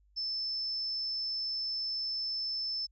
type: tone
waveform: sine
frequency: 5274 Hz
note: E8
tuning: in tune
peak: -32 dBFS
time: 0.16-2.87 s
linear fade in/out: 20 ms
effects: added 50 Hz sine -63 dBFS peak until 2.91 s